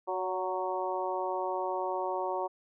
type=harmonic tone with a mistuned harmonic; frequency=185 Hz; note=F#3; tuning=in tune; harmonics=2 / 3 / 4 / 5 / 6; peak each=-36 / -36 / -36 / -35 / -40 dBFS; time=0.07-2.48 s; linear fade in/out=20 ms; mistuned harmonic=3; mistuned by=+25 cents; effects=none